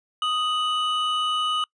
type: tone pair together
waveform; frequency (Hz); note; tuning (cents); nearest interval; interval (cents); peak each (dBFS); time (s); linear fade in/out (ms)
triangle; 1244.9 / 2961; D#6 / F#7; +1 / +1; octave + minor third; 1500; -22 / -24; 0.22-1.64; 2
effects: noise-tail reverb RT60 0.1 s tail -26 dB re dry + resampled to 22050 Hz